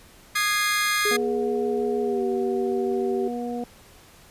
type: chord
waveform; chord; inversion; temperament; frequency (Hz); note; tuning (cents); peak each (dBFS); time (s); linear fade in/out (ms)
sawtooth; Ab major; second; equal with one note detuned; 1230.2 / 1661.2 / 2093; Eb6 / Ab6 / C7; -20 / 0 / 0; -22; 0.35-1.17; 10
type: tone with pitch glide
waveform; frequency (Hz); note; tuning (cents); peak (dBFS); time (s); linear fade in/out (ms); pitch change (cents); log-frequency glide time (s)
sine; 415.3 to 387.5; G#4 to G4; 0 to -20; -23; 1.05-3.28; 5; -120; 2.03-2.24
type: harmonic tone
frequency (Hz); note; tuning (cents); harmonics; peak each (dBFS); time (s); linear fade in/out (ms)
240.7; B3; -44; 1 / 2 / 3; -29 / -32 / -34; 1.11-3.64; 2
effects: pink hiss -51 dBFS RMS until 4.3 s + resampled to 32000 Hz